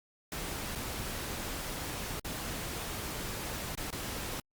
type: noise with dropouts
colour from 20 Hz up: pink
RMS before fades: -38 dBFS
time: 0.32-4.4 s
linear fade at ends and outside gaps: 2 ms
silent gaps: 0.752-0.756 / 2.197-2.246 / 3.752-3.775 / 3.905-3.926 s
effects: Opus 48 kbps